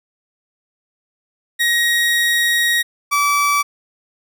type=tone pair in turn; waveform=30% pulse; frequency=1888 / 1153.4 Hz; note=A#6 / D6; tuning=+22 / -32 cents; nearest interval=major sixth; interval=854 cents; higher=first; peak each=-11 dBFS; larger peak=neither; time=1.59-2.83 / 3.11-3.63 s; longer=first; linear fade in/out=20 ms; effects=none